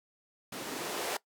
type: noise with band-pass filter sweep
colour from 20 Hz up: blue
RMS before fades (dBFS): -37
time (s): 0.52-1.17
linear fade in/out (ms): 5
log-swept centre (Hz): 210 to 530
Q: 1.5
effects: noise-tail reverb RT60 0.1 s tail -20 dB re dry